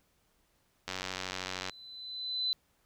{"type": "click train", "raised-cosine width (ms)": 0.2, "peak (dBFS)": -18, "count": 77, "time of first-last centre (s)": [0.88, 1.696], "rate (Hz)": 93.1}
{"type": "tone with exponential growth", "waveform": "sine", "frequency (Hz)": 4019, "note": "B7", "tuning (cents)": 30, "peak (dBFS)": -27, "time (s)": [1.15, 2.53], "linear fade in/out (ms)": 0, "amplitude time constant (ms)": 300}
{"effects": ["pink hiss -72 dBFS RMS until 2.85 s"]}